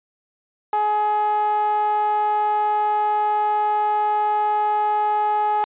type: tone with band-pass filter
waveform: sawtooth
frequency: 421.1 Hz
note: G#4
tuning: 24 cents sharp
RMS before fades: -20 dBFS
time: 0.73-5.64 s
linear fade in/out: 0 ms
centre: 900 Hz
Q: 6.3
effects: resampled to 8000 Hz